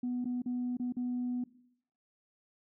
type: tone with dropouts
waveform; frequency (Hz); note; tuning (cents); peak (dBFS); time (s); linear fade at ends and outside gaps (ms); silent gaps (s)
sine; 246.9; B3; 0; -30; 0.03-1.44; 5; 0.245-0.254 / 0.42-0.459 / 0.77-0.797 / 0.924-0.967
effects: noise-tail reverb RT60 0.7 s tail -19 dB re dry + tanh soft clip ceiling -28 dBFS